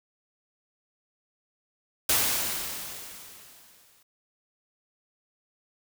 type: noise with exponential decay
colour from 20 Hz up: white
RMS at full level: -22 dBFS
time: 2.09-4.03 s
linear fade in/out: 5 ms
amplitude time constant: 420 ms
effects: none